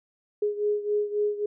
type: beating tone pair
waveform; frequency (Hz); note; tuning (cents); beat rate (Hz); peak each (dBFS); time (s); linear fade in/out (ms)
sine; 415.3 / 419; G#4 / G#4; 0 / +15; 3.7; -25 / -29; 0.42-1.46; 5
effects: none